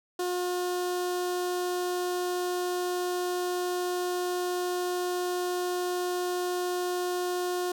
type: tone with notch filter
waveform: sawtooth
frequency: 358.6 Hz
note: F4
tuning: 46 cents sharp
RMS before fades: -30 dBFS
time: 0.19-7.72 s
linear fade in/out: 5 ms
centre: 2200 Hz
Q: 1.5
effects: none